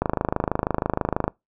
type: click train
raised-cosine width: 1 ms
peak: -7 dBFS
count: 34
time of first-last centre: 0.02-1.28 s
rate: 26.2 Hz
effects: noise-tail reverb RT60 0.2 s tail -25 dB re dry